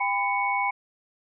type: tone cluster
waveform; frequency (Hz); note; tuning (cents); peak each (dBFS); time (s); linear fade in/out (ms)
sine; 801 / 1003 / 2221; G5 / B5 / C#7; +37 / +26 / +3; -27; 0-0.71; 10
effects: none